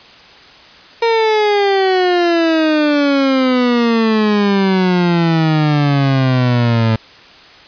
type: exponential sweep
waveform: 30% pulse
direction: down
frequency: 465.6 to 110.3 Hz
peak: -8 dBFS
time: 1.02-6.96 s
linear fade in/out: 5 ms
effects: white hiss -40 dBFS RMS until 7.67 s + resampled to 11025 Hz